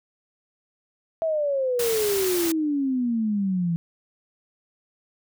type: exponential sweep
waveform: sine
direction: down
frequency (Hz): 659.3 to 164.81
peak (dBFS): -21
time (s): 1.22-3.76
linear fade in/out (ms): 0
type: noise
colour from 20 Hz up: white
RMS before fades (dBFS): -29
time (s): 1.79-2.52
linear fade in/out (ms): 5
effects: none